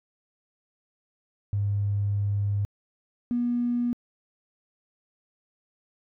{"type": "tone pair in turn", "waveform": "triangle", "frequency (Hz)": [101.4, 241.2], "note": ["G#2", "B3"], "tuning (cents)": [-41, -41], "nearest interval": "octave + minor third", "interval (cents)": 1500, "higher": "second", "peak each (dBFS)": -19, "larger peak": "neither", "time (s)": [[1.53, 2.65], [3.31, 3.93]], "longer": "first", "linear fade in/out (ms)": 0, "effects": ["tanh soft clip ceiling -21 dBFS"]}